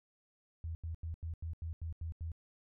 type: tone bursts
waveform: sine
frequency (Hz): 82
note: E2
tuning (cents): -9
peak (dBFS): -37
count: 9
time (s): 0.64-2.318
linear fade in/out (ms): 0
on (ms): 110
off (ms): 86
effects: none